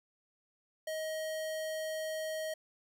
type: tone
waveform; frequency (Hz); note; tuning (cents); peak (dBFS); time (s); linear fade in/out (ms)
square; 630; D#5; +21; -36; 0.87-2.54; 5
effects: none